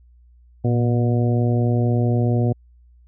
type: harmonic tone with a mistuned harmonic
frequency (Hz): 120.7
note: B2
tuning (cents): -39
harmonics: 1 / 2 / 3 / 4 / 5 / 6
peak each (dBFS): -17 / -23 / -27 / -29 / -31 / -33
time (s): 0.64-2.53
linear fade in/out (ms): 10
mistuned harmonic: 1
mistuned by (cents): -54
effects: added 60 Hz sine -48 dBFS peak until 3.07 s